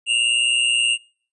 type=tone pair together; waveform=square; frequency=2721 / 2840 Hz; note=F7 / F7; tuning=-46 / +28 cents; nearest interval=minor second; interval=74 cents; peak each=-21 / -19 dBFS; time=0.06-0.98 s; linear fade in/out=50 ms; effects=noise-tail reverb RT60 0.5 s tail -26 dB re dry + resampled to 24000 Hz